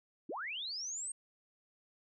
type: linear sweep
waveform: sine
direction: up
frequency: 225.7 to 8570 Hz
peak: -38 dBFS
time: 0.29-1.12 s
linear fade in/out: 5 ms
effects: none